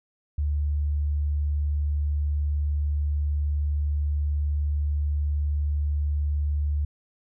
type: tone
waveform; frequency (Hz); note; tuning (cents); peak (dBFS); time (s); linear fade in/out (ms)
sine; 73.42; D2; 0; -22; 0.38-6.85; 5
effects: none